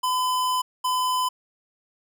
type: tone pair in turn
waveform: square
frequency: 1011 / 1011 Hz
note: B5 / B5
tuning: +40 / +40 cents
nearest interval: unison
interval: 0 cents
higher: neither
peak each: -22 dBFS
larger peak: neither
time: 0.03-0.62 / 0.84-1.29 s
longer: first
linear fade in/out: 10 ms
effects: none